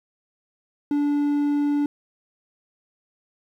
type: tone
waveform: triangle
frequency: 290 Hz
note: D4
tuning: 22 cents flat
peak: -17 dBFS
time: 0.91-1.86 s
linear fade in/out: 2 ms
effects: 9-bit